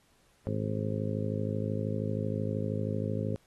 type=harmonic tone; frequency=52.9 Hz; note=G#1; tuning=33 cents sharp; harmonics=2 / 3 / 4 / 5 / 6 / 7 / 8 / 9 / 10; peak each=-33 / -37 / -36 / -39 / -47 / -44 / -39 / -47 / -39 dBFS; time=0.47-3.36 s; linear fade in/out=0 ms; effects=pink hiss -67 dBFS RMS until 3.46 s + AAC 32 kbps